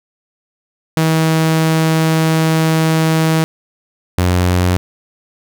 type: tone pair in turn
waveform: sawtooth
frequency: 160.2 / 89.91 Hz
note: E3 / F#2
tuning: -49 / -49 cents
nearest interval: minor seventh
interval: 1000 cents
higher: first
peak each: -7 dBFS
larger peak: neither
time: 0.97-3.44 / 4.18-4.77 s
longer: first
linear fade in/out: 0 ms
effects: none